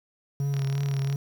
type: tone with vibrato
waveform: triangle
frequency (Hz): 138.59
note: C#3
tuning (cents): 0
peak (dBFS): -22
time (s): 0.4-1.16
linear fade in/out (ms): 2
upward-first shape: triangle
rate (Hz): 2.9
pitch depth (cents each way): 34
type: click train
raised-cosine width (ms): 0.2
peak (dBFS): -21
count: 23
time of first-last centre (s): 0.54-1.127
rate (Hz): 37.5
effects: 8-bit